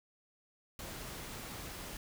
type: noise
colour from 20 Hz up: pink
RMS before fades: -45 dBFS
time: 0.79-1.97 s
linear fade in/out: 2 ms
effects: none